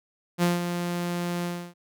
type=tone with ADSR envelope; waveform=sawtooth; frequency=174.61 Hz; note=F3; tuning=in tune; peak=-15 dBFS; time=0.38-1.74 s; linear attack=47 ms; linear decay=170 ms; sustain=-8 dB; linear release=300 ms; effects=none